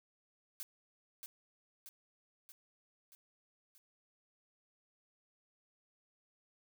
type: noise with echo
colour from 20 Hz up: blue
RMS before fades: -44 dBFS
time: 0.6-0.63 s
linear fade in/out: 0 ms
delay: 630 ms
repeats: 5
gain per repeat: -4 dB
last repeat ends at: 3.78 s
effects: none